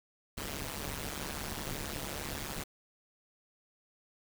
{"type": "noise with amplitude modulation", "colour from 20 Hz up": "pink", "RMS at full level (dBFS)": -35, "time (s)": [0.37, 2.64], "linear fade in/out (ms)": 10, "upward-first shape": "sine", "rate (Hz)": 144, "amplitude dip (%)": 100, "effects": []}